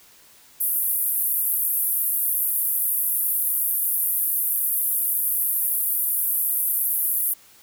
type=band-pass noise; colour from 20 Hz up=pink; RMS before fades=-23 dBFS; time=0.6-7.34 s; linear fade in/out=10 ms; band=11000 to 15000 Hz; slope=48 dB/octave; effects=white hiss -52 dBFS RMS until 7.62 s